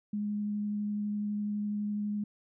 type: tone with vibrato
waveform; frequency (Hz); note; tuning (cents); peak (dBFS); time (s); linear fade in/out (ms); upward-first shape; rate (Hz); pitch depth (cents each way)
sine; 207.7; G#3; 0; -30; 0.13-2.24; 5; sine; 12; 8
effects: none